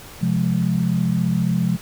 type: chord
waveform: sine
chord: F minor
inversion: second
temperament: just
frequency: 130.96 / 174.61 / 209.5 Hz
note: C3 / F3 / Ab3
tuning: +2 / 0 / +15 cents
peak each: -23 / -19 / -23 dBFS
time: 0.21-1.77 s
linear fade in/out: 20 ms
effects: pink hiss -40 dBFS RMS until 1.81 s